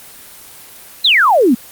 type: exponential sweep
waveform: sine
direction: down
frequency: 4219 to 217 Hz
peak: -7 dBFS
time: 1.04-1.55 s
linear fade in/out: 10 ms
effects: white hiss -37 dBFS RMS until 1.71 s + Opus 24 kbps